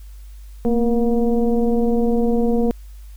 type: tone with frequency modulation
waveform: sine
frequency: 231.1 Hz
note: A#3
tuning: 15 cents flat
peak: -14 dBFS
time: 0.65-2.71 s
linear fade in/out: 0 ms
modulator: 241 Hz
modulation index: 1.2
effects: added 50 Hz sine -35 dBFS peak until 3.16 s + white hiss -55 dBFS RMS until 3.16 s